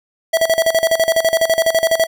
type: tone with tremolo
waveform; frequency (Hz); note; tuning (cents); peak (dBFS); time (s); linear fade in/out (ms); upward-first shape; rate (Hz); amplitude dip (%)
square; 654; E5; -14; -11; 0.33-2.07; 10; square; 12; 80
effects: none